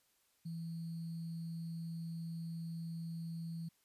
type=tone with sample-and-hold; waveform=sine; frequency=165.7 Hz; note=E3; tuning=9 cents sharp; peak=-40 dBFS; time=0.45-3.69 s; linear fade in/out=10 ms; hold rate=4410 Hz; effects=white hiss -75 dBFS RMS until 3.84 s + resampled to 32000 Hz